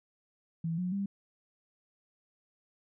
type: tone with pitch steps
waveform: sine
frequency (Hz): 164.81 / 180.77 / 198.27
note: E3 / F#3 / G3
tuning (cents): 0 / -40 / +20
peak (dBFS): -30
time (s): 0.64-1.06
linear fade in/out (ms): 5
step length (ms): 140
effects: none